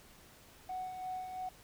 triangle tone with tremolo, 742 Hz, F#5, 5 cents sharp, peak -33 dBFS, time 0.69-1.49 s, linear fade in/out 5 ms, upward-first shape sine, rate 2.9 Hz, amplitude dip 55%, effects tanh soft clip ceiling -34 dBFS + pink hiss -59 dBFS RMS until 1.63 s

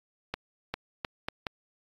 accelerating click train, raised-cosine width 0.3 ms, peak -15 dBFS, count 5, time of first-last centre 0.34-1.468 s, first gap 400 ms, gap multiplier 0.77, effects AAC 32 kbps

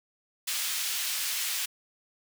pink high-pass noise, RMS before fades -31 dBFS, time 0.47-1.66 s, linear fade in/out 10 ms, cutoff 2600 Hz, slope 12 dB/octave, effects none

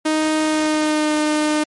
sawtooth tone with pitch glide, 311.1 to 303.6 Hz, D#4 to D#4, 0 to -42 cents, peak -12 dBFS, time 0.05-1.64 s, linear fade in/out 10 ms, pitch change -42 cents, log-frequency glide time 0.4-1.15 s, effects MP3 48 kbps

